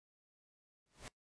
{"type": "noise with exponential growth", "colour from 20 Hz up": "pink", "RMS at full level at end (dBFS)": -45, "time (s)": [0.86, 1.08], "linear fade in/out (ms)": 1, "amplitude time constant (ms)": 46, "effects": ["noise-tail reverb RT60 0.1 s tail -19 dB re dry", "resampled to 22050 Hz"]}